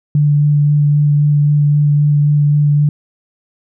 sine tone with vibrato, 146.83 Hz, D3, in tune, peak -8 dBFS, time 0.15-2.89 s, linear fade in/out 2 ms, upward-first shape sine, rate 3.8 Hz, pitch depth 11 cents each way, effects none

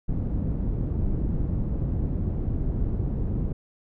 pink low-pass noise, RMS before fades -26 dBFS, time 0.08-3.53 s, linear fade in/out 10 ms, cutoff 220 Hz, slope 12 dB/octave, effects none

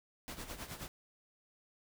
pink noise with tremolo, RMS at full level -43 dBFS, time 0.28-0.88 s, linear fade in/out 0 ms, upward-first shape sine, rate 9.5 Hz, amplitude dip 70%, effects none

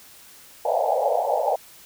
white band-pass noise, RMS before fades -22 dBFS, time 0.65-1.56 s, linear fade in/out 5 ms, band 480 to 860 Hz, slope 96 dB/octave, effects white hiss -48 dBFS RMS until 1.85 s

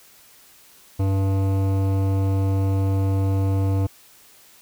sine tone with hard clipping, 96.9 Hz, G2, 20 cents flat, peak -20 dBFS, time 0.99-3.87 s, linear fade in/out 10 ms, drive 15 dB, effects white hiss -51 dBFS RMS until 4.61 s

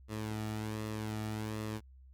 sawtooth tone with flanger, 108.2 Hz, A2, 29 cents flat, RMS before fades -38 dBFS, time 0.08-1.81 s, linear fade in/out 50 ms, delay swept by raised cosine 1.3 to 1.95 ms, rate 1.3 Hz, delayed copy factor -0.5, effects added 65 Hz sine -53 dBFS peak until 2.13 s + MP3 96 kbps

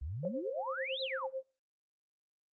sine exponential two-way sweep, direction up then down, 61.74 to 4119 to 773 Hz, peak -37 dBFS, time 0.01-1.27 s, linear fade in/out 10 ms, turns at 1.01 s
sine tone with tremolo, 529 Hz, C5, 19 cents sharp, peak -34 dBFS, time 0.23-1.43 s, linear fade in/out 5 ms, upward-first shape sine, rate 9 Hz, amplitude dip 95%
sine tone with exponential decay, 555 Hz, C#5, 2 cents sharp, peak -30 dBFS, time 0.25-0.38 s, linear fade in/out 2 ms, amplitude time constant 28 ms
effects noise-tail reverb RT60 0.3 s tail -23 dB re dry + Opus 32 kbps

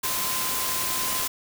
sine tone in noise, 1034 Hz, C6, 21 cents flat, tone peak -34 dBFS, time 0.03-1.28 s, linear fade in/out 10 ms, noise white, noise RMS -27 dBFS, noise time 0.03-1.28 s, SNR -10 dB, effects none

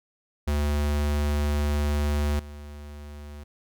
square tone with level steps, 73.42 Hz, D2, in tune, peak -23 / -39 dBFS, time 0.47-3.44 s, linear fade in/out 10 ms, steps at 2.39 s, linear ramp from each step 5 ms, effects none

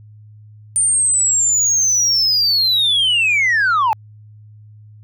sine linear sweep, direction down, 9050 to 830.6 Hz, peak -10 dBFS, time 0.76-3.93 s, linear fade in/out 0 ms, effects tanh soft clip ceiling -11 dBFS + added 106 Hz sine -39 dBFS peak until 5.03 s

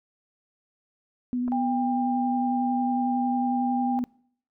sine tone with vibrato, 246.9 Hz, B3, in tune, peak -24 dBFS, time 1.33-4.04 s, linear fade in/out 0 ms, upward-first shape sine, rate 11 Hz, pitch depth 15 cents each way
clicks, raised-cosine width 1 ms, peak -27 dBFS, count 2, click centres 1.479 / 1.482 s
sine tone, 797 Hz, G5, 28 cents sharp, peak -26 dBFS, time 1.52-3.99 s, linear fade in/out 0 ms
effects noise-tail reverb RT60 0.6 s tail -24 dB re dry

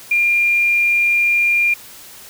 sine tone, 2400 Hz, D7, 37 cents sharp, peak -12 dBFS, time 0.11-1.74 s, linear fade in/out 5 ms, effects white hiss -39 dBFS RMS until 2.29 s

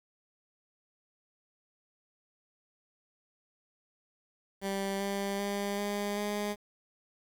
15% pulse tone with pitch steps, 196 / 198.62 / 201.3 / 204 / 206.7 Hz, G3 / G3 / G3 / G#3 / G#3, 0 / +23 / +46 / -31 / -8 cents, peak -25 dBFS, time 4.61-6.56 s, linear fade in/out 50 ms, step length 390 ms, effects 9-bit

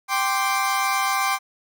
30% pulse chord, G suspended fourth, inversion none, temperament equal, 784 / 1046.5 / 1174.7 Hz, G5 / C6 / D6, 0 / 0 / 0 cents, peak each -22 dBFS, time 0.08-1.39 s, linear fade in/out 50 ms, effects none

